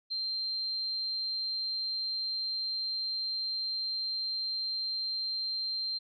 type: tone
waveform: sine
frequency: 4155 Hz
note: C8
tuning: 13 cents flat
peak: -31 dBFS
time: 0.1-5.99 s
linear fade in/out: 20 ms
effects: none